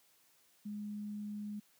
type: tone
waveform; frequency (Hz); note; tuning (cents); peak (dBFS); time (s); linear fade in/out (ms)
sine; 208.1; G#3; +4; -39; 0.65-1.6; 10
effects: white hiss -69 dBFS RMS until 1.79 s + high-pass 100 Hz 12 dB/octave